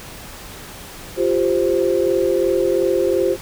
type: chord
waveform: sine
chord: F suspended second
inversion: none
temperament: equal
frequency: 349.2 / 392 / 523.3 Hz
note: F4 / G4 / C5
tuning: 0 / 0 / 0 cents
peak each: -19 dBFS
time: 1.16-3.37 s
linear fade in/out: 50 ms
effects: pink hiss -36 dBFS RMS until 3.41 s